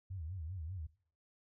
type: tone with vibrato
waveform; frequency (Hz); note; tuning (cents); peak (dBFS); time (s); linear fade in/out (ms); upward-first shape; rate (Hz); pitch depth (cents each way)
sine; 85.9; F2; -28; -40; 0.1-0.87; 10; sine; 5.1; 210
effects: noise-tail reverb RT60 0.5 s tail -19 dB re dry